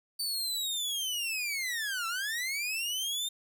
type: linear two-way sweep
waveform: sawtooth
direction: down then up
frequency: 4594 to 1318.5 to 3654 Hz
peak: -28 dBFS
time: 0.19-3.29 s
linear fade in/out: 10 ms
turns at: 2.07 s
effects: 11-bit